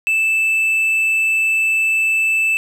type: tone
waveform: triangle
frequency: 2637 Hz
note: E7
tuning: in tune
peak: -12 dBFS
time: 0.07-2.57 s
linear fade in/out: 0 ms
effects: none